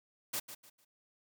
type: noise with echo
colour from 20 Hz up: white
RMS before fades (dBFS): -36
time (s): 0.33-0.4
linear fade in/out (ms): 10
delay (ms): 150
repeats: 3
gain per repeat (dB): -11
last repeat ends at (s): 0.85
effects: none